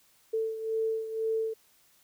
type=beating tone pair; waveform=sine; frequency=444.2 / 446.2 Hz; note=A4 / A4; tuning=+16 / +24 cents; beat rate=2 Hz; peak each=-29 / -35 dBFS; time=0.33-1.54 s; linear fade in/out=10 ms; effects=white hiss -64 dBFS RMS until 2.03 s